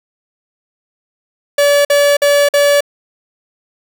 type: tone bursts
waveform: 45% pulse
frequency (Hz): 574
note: D5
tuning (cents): -40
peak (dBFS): -8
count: 4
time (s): 1.58-2.807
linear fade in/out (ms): 5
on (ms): 270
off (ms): 49
effects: none